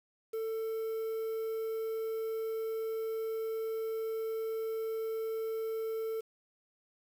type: tone with quantisation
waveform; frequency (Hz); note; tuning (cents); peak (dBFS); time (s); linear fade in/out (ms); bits
triangle; 445.3; A4; +21; -31; 0.33-6.21; 10; 9
effects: none